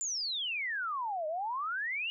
sine exponential two-way sweep, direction down then up, 7310 to 602 to 2913 Hz, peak -32 dBFS, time 0.01-2.1 s, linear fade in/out 0 ms, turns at 1.27 s, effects none

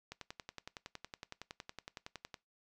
click train, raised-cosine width 0.2 ms, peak -27 dBFS, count 25, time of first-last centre 0.12-2.342 s, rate 10.8 Hz, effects noise-tail reverb RT60 0.2 s tail -21 dB re dry

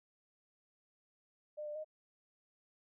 sine tone with pitch steps, 602 / 596 / 619 Hz, D5 / D5 / D#5, +43 / +25 / -9 cents, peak -40 dBFS, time 1.57-1.846 s, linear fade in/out 20 ms, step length 92 ms, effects none

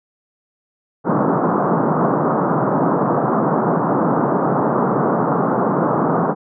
pink band-pass noise, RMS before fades -17 dBFS, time 1.04-6.35 s, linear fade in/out 50 ms, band 140 to 1300 Hz, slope 48 dB/octave, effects none

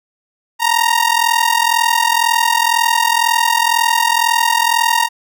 sawtooth ring-modulated tone, 932.3 Hz, A#5, in tune, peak -5 dBFS, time 0.59-5.09 s, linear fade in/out 50 ms, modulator 21 Hz, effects none

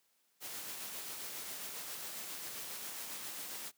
white noise with tremolo, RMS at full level -43 dBFS, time 0.4-3.72 s, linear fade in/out 50 ms, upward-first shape sine, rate 7.4 Hz, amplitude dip 25%, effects white hiss -75 dBFS RMS until 3.77 s + high-pass 150 Hz 12 dB/octave

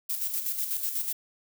violet noise with tremolo, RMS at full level -29 dBFS, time 0.09-1.13 s, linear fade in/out 10 ms, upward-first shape square, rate 8.1 Hz, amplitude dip 50%, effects none

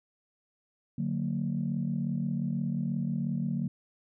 sine chord, D augmented, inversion none, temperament just, 146.83 / 183.54 / 229.4 Hz, D3 / F#3 / A#3, 0 / -14 / -28 cents, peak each -32 dBFS, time 0.98-3.68 s, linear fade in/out 5 ms, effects tanh soft clip ceiling -20 dBFS

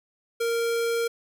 square tone, 464.4 Hz, A#4, 7 cents flat, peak -24 dBFS, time 0.4-1.08 s, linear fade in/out 10 ms, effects none

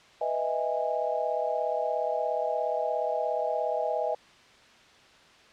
sine chord, E major seventh, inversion second, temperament equal with one note detuned, 493.9 / 622.3 / 659.3 / 822 Hz, B4 / D#5 / E5 / G#5, 0 / 0 / 0 / -18 cents, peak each -33 / -30 / -32 / -32 dBFS, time 0.21-4.15 s, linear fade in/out 5 ms, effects white hiss -55 dBFS RMS until 5.52 s + low-pass 4000 Hz 12 dB/octave

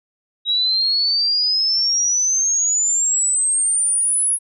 sine exponential sweep, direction up, 3825 to 10548 Hz, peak -15 dBFS, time 0.45-4.39 s, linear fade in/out 50 ms, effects none

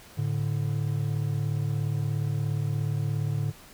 triangle tone pair together, 108.4 / 145.45 Hz, A2 / D3, -25 / -16 cents, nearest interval perfect fourth, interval 509 cents, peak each -26 dBFS, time 0.17-3.52 s, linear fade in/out 20 ms, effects pink hiss -50 dBFS RMS until 3.73 s

